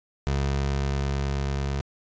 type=tone with level ramp; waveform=25% pulse; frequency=69.2 Hz; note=C#2; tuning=2 cents flat; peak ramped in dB=-19 to -22 dBFS; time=0.27-1.81 s; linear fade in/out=0 ms; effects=resampled to 16000 Hz